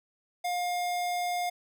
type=tone; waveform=square; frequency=710 Hz; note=F5; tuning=28 cents sharp; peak=-29 dBFS; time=0.44-1.5 s; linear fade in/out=10 ms; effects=none